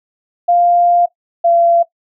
sine tone pair in turn, 698.5 / 682.9 Hz, F5 / F5, 0 / -39 cents, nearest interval unison, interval 39 cents, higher first, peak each -8 dBFS, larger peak neither, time 0.48-1.06 / 1.44-1.83 s, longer first, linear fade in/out 10 ms, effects noise-tail reverb RT60 0.1 s tail -17 dB re dry

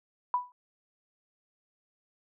sine tone with exponential decay, 987.8 Hz, B5, in tune, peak -21 dBFS, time 0.34-0.52 s, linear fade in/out 1 ms, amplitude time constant 39 ms, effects none

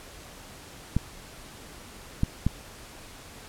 clicks, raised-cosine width 5 ms, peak -10 dBFS, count 3, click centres 0.966 / 2.234 / 2.466 s, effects pink hiss -46 dBFS RMS until 3.48 s + low-pass 12000 Hz 12 dB/octave

